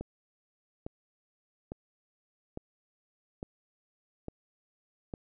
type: click train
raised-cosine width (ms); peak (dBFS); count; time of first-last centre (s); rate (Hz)
2; -24; 7; 0.01-5.138; 1.17
effects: none